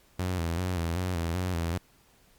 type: tone with vibrato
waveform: sawtooth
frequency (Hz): 87.31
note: F2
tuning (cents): 0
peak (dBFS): -24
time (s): 0.19-1.78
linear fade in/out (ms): 5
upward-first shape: square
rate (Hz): 2.6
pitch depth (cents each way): 77
effects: pink hiss -62 dBFS RMS until 2.38 s + Opus 48 kbps